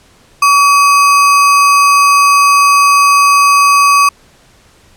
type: tone with sample-and-hold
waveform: sine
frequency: 1138 Hz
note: C#6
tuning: 45 cents sharp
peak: -4 dBFS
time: 0.42-4.09 s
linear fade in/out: 5 ms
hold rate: 3675 Hz
effects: pink hiss -46 dBFS RMS until 4.96 s + low-pass 10000 Hz 12 dB/octave